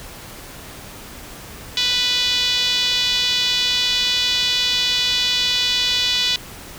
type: tone with band-pass filter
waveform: 5% pulse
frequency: 493.9 Hz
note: B4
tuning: in tune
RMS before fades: -19 dBFS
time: 1.77-6.36 s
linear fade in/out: 2 ms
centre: 3600 Hz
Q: 2.7
effects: pink hiss -37 dBFS RMS until 6.78 s